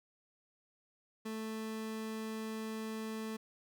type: tone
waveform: 30% pulse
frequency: 220 Hz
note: A3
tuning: in tune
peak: -36 dBFS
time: 1.25-3.37 s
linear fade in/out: 10 ms
effects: none